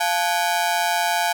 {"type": "ring-modulated tone", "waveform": "sawtooth", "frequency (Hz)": 784, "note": "G5", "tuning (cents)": 0, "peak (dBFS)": -12, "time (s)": [0, 1.33], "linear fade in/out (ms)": 10, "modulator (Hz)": 87.6, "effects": []}